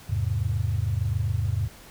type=chord; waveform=sine; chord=E augmented; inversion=none; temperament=equal; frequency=82.41 / 103.83 / 130.81 Hz; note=E2 / G#2 / B#2; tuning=0 / 0 / 0 cents; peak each=-28 / -25 / -30 dBFS; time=0.09-1.68 s; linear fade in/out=10 ms; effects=pink hiss -48 dBFS RMS until 1.9 s